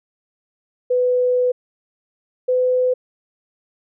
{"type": "tone pair in turn", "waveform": "sine", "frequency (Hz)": [498.2, 504.9], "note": ["B4", "B4"], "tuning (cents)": [15, 38], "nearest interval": "unison", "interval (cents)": 23, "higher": "second", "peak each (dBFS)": -14, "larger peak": "neither", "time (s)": [[0.9, 1.52], [2.48, 2.94]], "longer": "first", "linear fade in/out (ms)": 10, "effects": []}